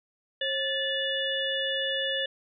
harmonic tone with a mistuned harmonic, 582 Hz, D5, 16 cents flat, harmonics 1 / 3 / 5 / 6, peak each -32 / -32 / -32 / -32 dBFS, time 0.41-2.26 s, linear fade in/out 5 ms, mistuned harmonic 1, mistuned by -130 cents, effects none

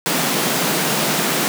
pink high-pass noise, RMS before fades -19 dBFS, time 0.06-1.48 s, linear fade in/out 0 ms, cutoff 140 Hz, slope 96 dB/octave, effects none

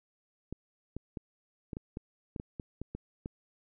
clicks, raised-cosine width 3 ms, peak -25 dBFS, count 12, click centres 0.526 / 0.966 / 1.172 / 1.732 / 1.769 / 1.971 / 2.362 / 2.399 / 2.598 / 2.816 / 2.95 / 3.259 s, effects none

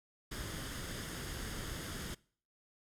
pink noise with comb filter, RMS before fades -42 dBFS, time 0.31-2.15 s, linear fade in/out 10 ms, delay 0.6 ms, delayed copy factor +0.5, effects noise-tail reverb RT60 0.5 s tail -23 dB re dry + low-pass 12000 Hz 12 dB/octave

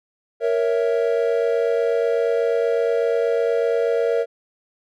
triangle chord, A# diminished, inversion none, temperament equal, 466.2 / 554.4 / 659.3 Hz, A#4 / C#5 / E5, 0 / 0 / 0 cents, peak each -17 / -22 / -23 dBFS, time 0.4-4.26 s, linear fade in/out 50 ms, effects none

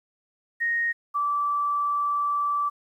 sine tone pair in turn, 1864.7 / 1161.5 Hz, A#6 / D6, 0 / -20 cents, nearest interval minor sixth, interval 820 cents, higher first, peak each -22 dBFS, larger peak neither, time 0.6-0.93 / 1.14-2.7 s, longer second, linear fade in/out 20 ms, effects 10-bit

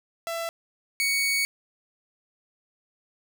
sawtooth tone pair in turn, 668 / 2232 Hz, E5 / C#7, +23 / +11 cents, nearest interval octave + major sixth, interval 2088 cents, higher second, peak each -25 / -19 dBFS, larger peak second, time 0.27-0.49 / 1-1.45 s, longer second, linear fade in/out 0 ms, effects none

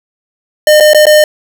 square tone with dropouts, 607 Hz, D#5, 43 cents flat, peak -3 dBFS, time 0.67-1.24 s, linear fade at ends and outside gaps 2 ms, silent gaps 0.801-0.806 / 0.934-0.946 / 1.055-1.067 s, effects none

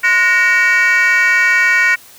sine tone with frequency modulation, 1864.7 Hz, A#6, in tune, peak -6 dBFS, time 0.03-1.96 s, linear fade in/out 20 ms, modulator 408 Hz, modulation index 1.2, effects tanh soft clip ceiling -8 dBFS + white hiss -41 dBFS RMS until 2.18 s

